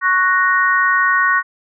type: chord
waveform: sine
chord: F# major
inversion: second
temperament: equal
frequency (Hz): 1108.7 / 1480 / 1864.7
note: C#6 / F#6 / A#6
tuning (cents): 0 / 0 / 0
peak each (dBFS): -16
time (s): 0.01-1.43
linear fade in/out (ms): 50
effects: none